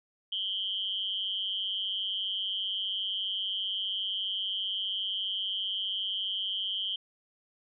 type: tone with amplitude modulation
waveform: sine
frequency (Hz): 3136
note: G7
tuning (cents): 0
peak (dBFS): -26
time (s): 0.32-6.96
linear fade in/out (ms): 5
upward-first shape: sine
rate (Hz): 195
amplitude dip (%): 90
effects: none